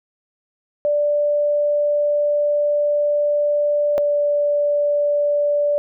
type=tone pair in turn; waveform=sine; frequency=587 / 583.3 Hz; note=D5 / D5; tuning=-1 / -12 cents; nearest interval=unison; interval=11 cents; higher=first; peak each=-15 dBFS; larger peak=neither; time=0.85-3.98 / 3.98-5.78 s; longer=first; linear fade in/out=0 ms; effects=none